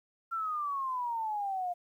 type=exponential sweep; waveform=sine; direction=down; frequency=1369 to 698.5 Hz; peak=-31 dBFS; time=0.31-1.74 s; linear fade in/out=20 ms; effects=11-bit